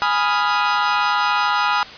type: chord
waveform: 40% pulse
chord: F half-diminished seventh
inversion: first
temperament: equal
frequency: 830.6 / 987.8 / 1244.5 / 1396.9 Hz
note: Ab5 / Cb6 / Eb6 / F6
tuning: 0 / 0 / 0 / 0 cents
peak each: -21 dBFS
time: 0.02-1.83 s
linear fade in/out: 0 ms
effects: white hiss -36 dBFS RMS until 1.97 s + resampled to 11025 Hz